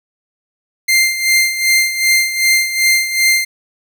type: tone with tremolo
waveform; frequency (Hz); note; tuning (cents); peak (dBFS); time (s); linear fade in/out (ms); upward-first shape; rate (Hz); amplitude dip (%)
sawtooth; 2096; C7; +2; -5; 0.88-3.45; 10; sine; 2.6; 70
effects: none